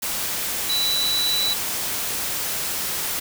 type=tone in noise; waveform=sine; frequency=3951 Hz; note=B7; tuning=in tune; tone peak=-20 dBFS; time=0.69-1.54 s; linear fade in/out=10 ms; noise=white; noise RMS=-26 dBFS; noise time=0.02-3.2 s; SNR=+3 dB; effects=none